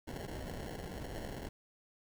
pink noise with sample-and-hold, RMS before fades -43 dBFS, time 0.07-1.49 s, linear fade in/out 10 ms, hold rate 1225 Hz, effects none

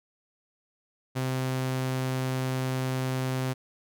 sawtooth tone, 130 Hz, C3, 11 cents flat, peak -23 dBFS, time 1.15-3.54 s, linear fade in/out 20 ms, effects none

